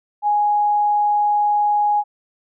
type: tone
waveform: sine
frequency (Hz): 830.6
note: G#5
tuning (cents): 0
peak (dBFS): -14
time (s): 0.22-2.04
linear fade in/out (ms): 50
effects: none